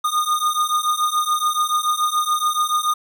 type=beating tone pair; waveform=square; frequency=1221 / 1228 Hz; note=D#6 / D#6; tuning=-33 / -23 cents; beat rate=7 Hz; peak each=-22 / -21 dBFS; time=0.04-2.94 s; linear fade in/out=10 ms; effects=none